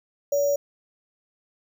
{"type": "tone with sample-and-hold", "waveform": "sine", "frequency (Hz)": 570, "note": "C#5", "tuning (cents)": 48, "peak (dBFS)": -19, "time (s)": [0.32, 0.56], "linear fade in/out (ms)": 5, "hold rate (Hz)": 6300, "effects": []}